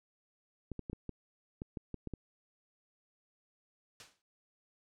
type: clicks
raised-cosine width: 3 ms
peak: -27 dBFS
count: 10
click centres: 0.717 / 0.793 / 0.898 / 0.931 / 1.093 / 1.619 / 1.772 / 1.943 / 2.073 / 2.137 s
type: noise with exponential decay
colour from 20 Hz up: white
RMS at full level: -45 dBFS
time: 4-4.22 s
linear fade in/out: 1 ms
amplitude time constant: 47 ms
effects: low-pass 6000 Hz 12 dB/octave